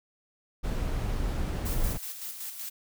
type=noise; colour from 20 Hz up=brown; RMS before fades=-29 dBFS; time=0.63-1.98 s; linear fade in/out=20 ms
type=noise with tremolo; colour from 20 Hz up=blue; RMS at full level=-37 dBFS; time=1.65-2.7 s; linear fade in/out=10 ms; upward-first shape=square; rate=5.3 Hz; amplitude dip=45%
effects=none